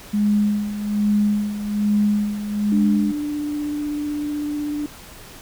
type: tone with tremolo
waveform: sine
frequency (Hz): 207.7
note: G#3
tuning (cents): 0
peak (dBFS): -14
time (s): 0.13-3.12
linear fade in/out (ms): 10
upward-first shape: sine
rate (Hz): 1.2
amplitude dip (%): 70
type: tone with vibrato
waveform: sine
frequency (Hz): 295.3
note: D4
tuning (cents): +10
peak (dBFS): -22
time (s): 2.72-4.86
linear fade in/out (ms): 2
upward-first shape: triangle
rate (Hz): 16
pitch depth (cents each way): 14
effects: pink hiss -41 dBFS RMS until 5.41 s